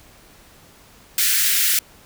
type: high-pass noise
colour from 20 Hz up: white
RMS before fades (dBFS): -18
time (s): 1.18-1.79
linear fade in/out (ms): 2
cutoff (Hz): 1500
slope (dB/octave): 48
effects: pink hiss -49 dBFS RMS until 2.05 s